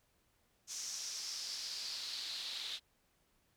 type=noise with band-pass filter sweep; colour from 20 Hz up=pink; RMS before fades=-43 dBFS; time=0.67-2.8 s; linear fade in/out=50 ms; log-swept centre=6200 to 3700 Hz; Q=4.5; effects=pink hiss -75 dBFS RMS until 3.56 s